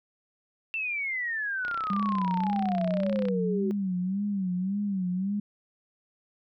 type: exponential sweep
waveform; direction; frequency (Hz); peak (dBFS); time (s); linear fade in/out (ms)
sine; down; 2700 to 370; -28; 0.74-3.71; 0
type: click train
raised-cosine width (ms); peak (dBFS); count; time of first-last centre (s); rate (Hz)
0.3; -23; 53; 1.65-3.285; 31.8
type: tone with vibrato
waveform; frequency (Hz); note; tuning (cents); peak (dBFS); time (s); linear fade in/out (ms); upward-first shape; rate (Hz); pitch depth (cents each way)
sine; 192.2; G3; -34; -26; 1.9-5.4; 5; sine; 1.8; 120
effects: none